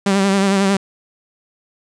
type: tone with vibrato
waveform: sawtooth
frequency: 196 Hz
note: G3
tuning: in tune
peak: -9 dBFS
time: 0.06-0.77 s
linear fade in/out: 5 ms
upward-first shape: sine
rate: 11 Hz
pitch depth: 39 cents each way
effects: resampled to 22050 Hz + 7-bit